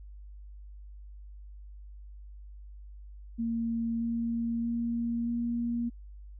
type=tone with pitch steps; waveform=sine; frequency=230 / 232 / 234 / 236.1 Hz; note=A#3 / A#3 / A#3 / A#3; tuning=-23 / -8 / +7 / +22 cents; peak=-28 dBFS; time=3.38-5.9 s; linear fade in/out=20 ms; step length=630 ms; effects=added 50 Hz sine -44 dBFS peak until 6.39 s